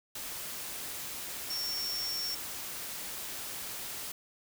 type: tone in noise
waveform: sine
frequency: 5470 Hz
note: F8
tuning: 37 cents flat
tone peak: -33 dBFS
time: 1.5-2.35 s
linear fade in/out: 5 ms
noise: white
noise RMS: -40 dBFS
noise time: 0.15-4.12 s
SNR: +4 dB
effects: none